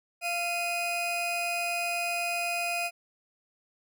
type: tone pair together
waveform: 40% pulse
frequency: 692 / 2488 Hz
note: F5 / D#7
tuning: -16 / -1 cents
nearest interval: octave + minor seventh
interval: 2215 cents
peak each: -31 / -30 dBFS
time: 0.21-2.91 s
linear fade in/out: 50 ms
effects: none